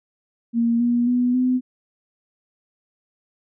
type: tone with pitch steps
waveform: sine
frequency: 233.1 / 239.7 / 246.4 / 253.3 Hz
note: A#3 / A#3 / B3 / B3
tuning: 0 / +48 / -4 / +44 cents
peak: -16 dBFS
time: 0.53-1.61 s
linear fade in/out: 50 ms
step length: 270 ms
effects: none